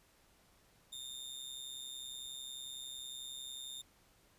sawtooth tone with amplitude modulation, 3638 Hz, A#7, 43 cents flat, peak -38 dBFS, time 0.92-3.82 s, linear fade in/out 10 ms, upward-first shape sine, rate 131 Hz, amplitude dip 70%, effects pink hiss -68 dBFS RMS until 4.38 s + resampled to 32000 Hz

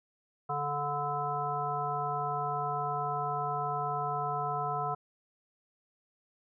harmonic tone, 145.3 Hz, D3, 18 cents flat, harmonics 1 / 3 / 5 / 7 / 9, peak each -39 / -40 / -34 / -36 / -36 dBFS, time 0.49-4.95 s, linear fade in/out 10 ms, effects none

